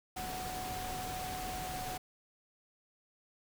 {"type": "tone in noise", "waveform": "sine", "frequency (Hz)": 740, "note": "F#5", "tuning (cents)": 0, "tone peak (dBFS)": -40, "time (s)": [0.16, 1.98], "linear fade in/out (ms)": 10, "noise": "pink", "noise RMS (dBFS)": -42, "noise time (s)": [0.16, 1.98], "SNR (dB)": -1, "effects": []}